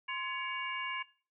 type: harmonic tone with a mistuned harmonic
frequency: 562 Hz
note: C#5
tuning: 24 cents sharp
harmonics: 2 / 3 / 4 / 5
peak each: -40 / -42 / -39 / -41 dBFS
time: 0.08-1.03 s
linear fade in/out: 10 ms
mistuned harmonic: 2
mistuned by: -130 cents
effects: noise-tail reverb RT60 0.4 s tail -19 dB re dry